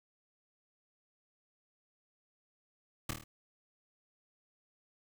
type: noise with echo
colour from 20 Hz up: pink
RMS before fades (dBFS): -34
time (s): 3.09-3.11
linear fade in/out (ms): 5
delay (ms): 26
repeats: 5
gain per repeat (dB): -4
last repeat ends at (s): 3.24
effects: none